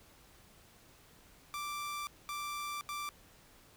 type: tone bursts at uneven times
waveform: sawtooth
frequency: 1174.7 Hz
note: D6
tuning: in tune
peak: -34 dBFS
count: 3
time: 1.54-2.07 / 2.29-2.81 / 2.89-3.09 s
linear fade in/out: 0 ms
effects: pink hiss -61 dBFS RMS until 3.76 s